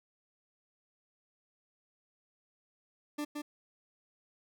40% pulse tone with echo, 295.6 Hz, D4, 11 cents sharp, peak -33 dBFS, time 3.18-3.25 s, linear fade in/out 10 ms, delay 170 ms, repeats 1, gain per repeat -3 dB, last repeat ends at 3.42 s, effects none

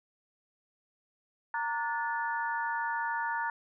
harmonic tone with a mistuned harmonic, 290.5 Hz, D4, 19 cents flat, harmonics 3 / 4 / 5 / 6, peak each -32 / -43 / -36 / -37 dBFS, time 1.54-3.5 s, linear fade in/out 2 ms, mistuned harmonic 3, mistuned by +100 cents, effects none

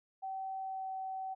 sine tone with pitch glide, 767 to 762.1 Hz, G5 to G5, -38 to -49 cents, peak -37 dBFS, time 0.22-1.35 s, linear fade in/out 20 ms, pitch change -11 cents, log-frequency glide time 0.59-0.9 s, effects none

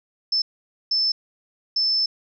sine tone bursts at uneven times, 5274 Hz, E8, in tune, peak -18 dBFS, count 3, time 0.32-0.42 / 0.91-1.12 / 1.76-2.06 s, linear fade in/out 5 ms, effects none

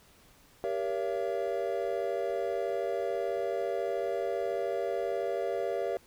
triangle chord, G diminished seventh, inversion none, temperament just, 392 / 470.4 / 564.5 / 677.4 Hz, G4 / Bb4 / Db5 / Fb5, 0 / +16 / +31 / +47 cents, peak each -33 dBFS, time 0.64-5.97 s, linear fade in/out 0 ms, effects pink hiss -60 dBFS RMS until 6.06 s

